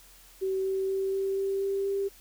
sine tone with pitch steps, 381.7 / 383.9 / 386.1 / 388.4 / 390.6 / 392.9 / 395.2 Hz, G4 / G4 / G4 / G4 / G4 / G4 / G4, -46 / -36 / -26 / -16 / -6 / +4 / +14 cents, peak -26 dBFS, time 0.41-2.09 s, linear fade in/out 20 ms, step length 240 ms, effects added 42 Hz sine -58 dBFS peak until 2.2 s + white hiss -55 dBFS RMS until 2.2 s

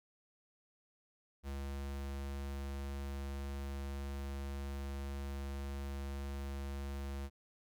square tone, 69.3 Hz, C#2, in tune, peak -40 dBFS, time 1.43-7.3 s, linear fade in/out 50 ms, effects none

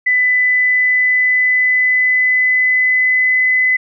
sine tone with pitch glide, 1999 to 2016 Hz, B6 to B6, +20 to +35 cents, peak -10 dBFS, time 0.06-3.77 s, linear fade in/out 10 ms, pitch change +15 cents, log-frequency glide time 0.37-3.42 s, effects none

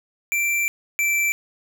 square tone pair in turn, 2349 / 2336 Hz, D7 / D7, 0 / -10 cents, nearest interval unison, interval 10 cents, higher first, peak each -20 / -19 dBFS, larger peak second, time 0.32-0.68 / 0.99-1.32 s, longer first, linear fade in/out 0 ms, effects none

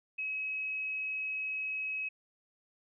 sine tone, 2557 Hz, D#7, 47 cents sharp, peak -33 dBFS, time 0.18-2.09 s, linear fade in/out 10 ms, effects none

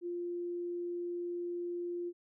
sine tone, 349.2 Hz, F4, in tune, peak -35 dBFS, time 0.01-2.13 s, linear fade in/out 50 ms, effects none

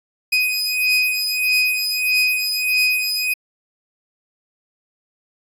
30% pulse beating tone pair, 2500 / 2501.6 Hz, D#7 / D#7, +8 / +9 cents, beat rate 1.6 Hz, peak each -17 / -17 dBFS, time 0.32-3.34 s, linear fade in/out 10 ms, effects resampled to 32000 Hz

